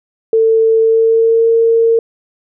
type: tone with pitch glide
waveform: sine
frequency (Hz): 447.6 to 457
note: A4 to A#4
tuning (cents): +30 to -34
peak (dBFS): -7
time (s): 0.33-1.99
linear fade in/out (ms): 2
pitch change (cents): +36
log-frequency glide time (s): 0.81-1.49
effects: none